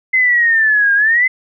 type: exponential two-way sweep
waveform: sine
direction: down then up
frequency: 2066 to 1605 to 2066 Hz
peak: -9 dBFS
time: 0.13-1.28 s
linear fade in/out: 10 ms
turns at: 0.94 s
effects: none